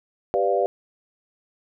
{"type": "chord", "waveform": "sine", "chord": "G dominant seventh", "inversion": "none", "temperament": "equal with one note detuned", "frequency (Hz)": [392, 495.9, 587.3, 698.5], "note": ["G4", "B4", "D5", "F5"], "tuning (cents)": [0, 7, 0, 0], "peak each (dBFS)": -24, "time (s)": [0.34, 0.66], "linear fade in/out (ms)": 0, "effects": []}